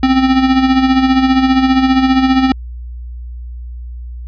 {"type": "tone with tremolo", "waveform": "square", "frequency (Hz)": 262.3, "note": "C4", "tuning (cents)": 4, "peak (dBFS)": -7, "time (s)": [0.03, 2.52], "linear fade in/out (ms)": 2, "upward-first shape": "sine", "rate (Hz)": 15, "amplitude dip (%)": 55, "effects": ["added 60 Hz sine -24 dBFS peak until 4.27 s", "resampled to 11025 Hz"]}